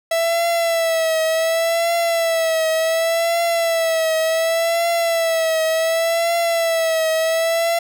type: tone with vibrato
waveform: 45% pulse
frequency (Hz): 659.3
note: E5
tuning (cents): 0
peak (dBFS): -16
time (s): 0.11-7.79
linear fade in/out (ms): 5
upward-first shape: triangle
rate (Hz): 0.68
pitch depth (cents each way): 58
effects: none